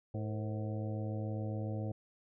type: harmonic tone with a mistuned harmonic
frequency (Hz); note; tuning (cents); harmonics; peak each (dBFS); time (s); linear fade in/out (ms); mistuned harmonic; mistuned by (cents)
107.2; A2; -45; 1 / 2 / 3 / 4 / 5 / 6 / 7; -36 / -43 / -45 / -49 / -46 / -52 / -52; 0.14-1.92; 5; 4; +120
effects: none